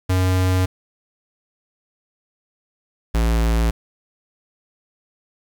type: tone pair in turn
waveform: square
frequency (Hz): 92.5 / 56.45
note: F#2 / A1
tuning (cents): 0 / +45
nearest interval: major sixth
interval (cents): 855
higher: first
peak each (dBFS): -16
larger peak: neither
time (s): 0.09-0.66 / 3.14-3.71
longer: neither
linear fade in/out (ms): 10
effects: 8-bit